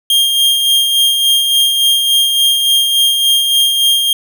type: tone with tremolo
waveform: 45% pulse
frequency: 3217 Hz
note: G7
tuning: 44 cents sharp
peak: -7 dBFS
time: 0.1-4.13 s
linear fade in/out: 2 ms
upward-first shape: sine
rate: 3.5 Hz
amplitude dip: 40%
effects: none